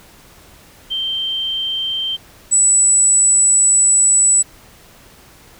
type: tone pair in turn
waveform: sine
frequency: 3136 / 7902 Hz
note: G7 / B8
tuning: 0 / 0 cents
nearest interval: octave + major third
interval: 1600 cents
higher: second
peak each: -18 / -9 dBFS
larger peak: second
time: 0.9-2.17 / 2.51-4.43 s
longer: second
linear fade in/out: 20 ms
effects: pink hiss -45 dBFS RMS until 5.59 s